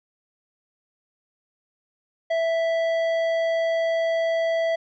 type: tone with tanh clipping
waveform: sine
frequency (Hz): 659.3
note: E5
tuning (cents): 0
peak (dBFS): -22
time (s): 2.3-4.76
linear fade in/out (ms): 10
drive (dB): 11
effects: none